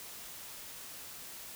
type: silence
effects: white hiss -47 dBFS RMS until 1.55 s